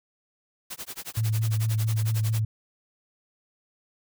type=noise with tremolo; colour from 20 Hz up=white; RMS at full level=-35 dBFS; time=0.7-2.41 s; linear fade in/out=10 ms; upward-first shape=sine; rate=11 Hz; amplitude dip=100%
type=tone with vibrato; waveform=sine; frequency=110 Hz; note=A2; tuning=in tune; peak=-22 dBFS; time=1.17-2.45 s; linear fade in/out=5 ms; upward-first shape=sine; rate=4.5 Hz; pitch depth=19 cents each way
effects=none